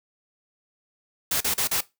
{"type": "noise bursts", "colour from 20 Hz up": "white", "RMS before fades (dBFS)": -24, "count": 4, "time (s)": [1.31, 1.808], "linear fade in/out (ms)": 5, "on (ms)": 96, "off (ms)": 38, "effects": ["noise-tail reverb RT60 0.2 s tail -18 dB re dry"]}